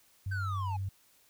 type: tone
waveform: sine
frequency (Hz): 96.7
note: G2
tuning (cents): -23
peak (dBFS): -32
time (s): 0.26-0.89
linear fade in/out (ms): 5
type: linear sweep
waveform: triangle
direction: down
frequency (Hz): 1568 to 816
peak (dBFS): -34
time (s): 0.31-0.77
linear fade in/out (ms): 10
effects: white hiss -65 dBFS RMS until 1.29 s